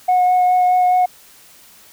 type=tone with vibrato; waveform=sine; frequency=728 Hz; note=F#5; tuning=28 cents flat; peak=-9 dBFS; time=0.08-1.06 s; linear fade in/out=10 ms; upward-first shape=sine; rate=4.8 Hz; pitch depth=10 cents each way; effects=tanh soft clip ceiling -9 dBFS + white hiss -46 dBFS RMS until 1.92 s